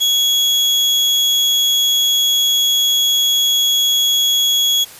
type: tone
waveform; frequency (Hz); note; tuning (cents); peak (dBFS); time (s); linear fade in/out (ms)
35% pulse; 3339; G#7; +9; -10; 0-4.85; 20
effects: white hiss -38 dBFS RMS until 4.99 s + resampled to 32000 Hz